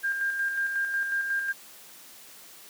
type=tone with tremolo; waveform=sine; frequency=1600 Hz; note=G6; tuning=35 cents sharp; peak=-24 dBFS; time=0.03-1.53 s; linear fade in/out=20 ms; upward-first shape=square; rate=5.5 Hz; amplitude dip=40%; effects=white hiss -49 dBFS RMS until 2.69 s + high-pass 150 Hz 12 dB/octave